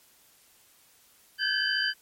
sine tone cluster, 1543 / 1597 / 1697 / 3042 / 4736 Hz, G6 / G6 / G#6 / F#7 / D8, -28 / +32 / +37 / +47 / +14 cents, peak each -31 dBFS, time 1.38-1.94 s, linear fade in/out 50 ms, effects white hiss -60 dBFS RMS until 2.01 s + MP3 64 kbps

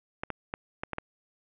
clicks, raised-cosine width 0.5 ms, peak -17 dBFS, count 6, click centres 0.235 / 0.303 / 0.539 / 0.835 / 0.933 / 0.984 s, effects resampled to 8000 Hz + 9-bit

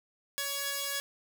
5% pulse tone pair together, 561 / 1679.5 Hz, C#5 / G#6, +21 / +19 cents, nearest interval octave + perfect fifth, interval 1898 cents, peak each -24 dBFS, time 0.38-1 s, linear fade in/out 0 ms, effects none

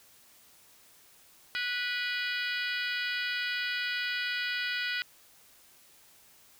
harmonic tone with a mistuned harmonic, 491.1 Hz, B4, 10 cents flat, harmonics 3 / 4 / 5 / 6 / 7 / 8 / 9 / 10, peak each -34 / -36 / -38 / -40 / -41 / -42 / -43 / -44 dBFS, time 1.55-5.02 s, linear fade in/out 0 ms, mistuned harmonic 7, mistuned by -59 cents, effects white hiss -59 dBFS RMS until 6.59 s

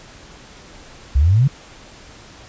sine exponential sweep, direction up, 62.5 to 146.83 Hz, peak -10 dBFS, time 1.15-1.48 s, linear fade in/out 10 ms, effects pink hiss -42 dBFS RMS until 2.48 s + resampled to 16000 Hz

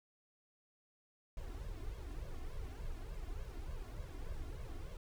brown noise with flanger, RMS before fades -44 dBFS, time 1.37-4.97 s, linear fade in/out 2 ms, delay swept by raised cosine 1.8 to 2.9 ms, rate 3.4 Hz, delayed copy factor +0.9, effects none

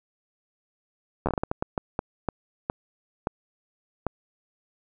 slowing click train, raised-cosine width 1 ms, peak -11 dBFS, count 15, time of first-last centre 1.26-4.067 s, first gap 11 ms, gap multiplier 1.39, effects none

